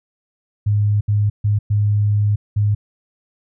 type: tone bursts at uneven times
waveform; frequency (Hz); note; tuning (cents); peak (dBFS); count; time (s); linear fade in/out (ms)
sine; 103.83; G#2; 0; -13; 5; 0.66-1.01 / 1.08-1.3 / 1.44-1.59 / 1.7-2.36 / 2.56-2.75; 10
effects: none